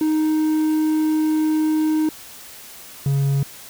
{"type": "tone pair in turn", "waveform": "triangle", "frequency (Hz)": [311.1, 138.88], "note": ["D#4", "C#3"], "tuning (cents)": [0, 4], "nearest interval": "octave + major second", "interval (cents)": 1396, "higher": "first", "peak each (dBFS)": -14, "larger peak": "neither", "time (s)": [[0.01, 2.09], [3.06, 3.43]], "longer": "first", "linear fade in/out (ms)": 2, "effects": ["white hiss -40 dBFS RMS until 3.69 s"]}